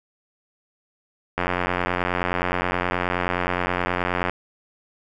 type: click train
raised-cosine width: 0.5 ms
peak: -7 dBFS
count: 262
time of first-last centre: 1.38-4.296 s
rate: 89.5 Hz
effects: none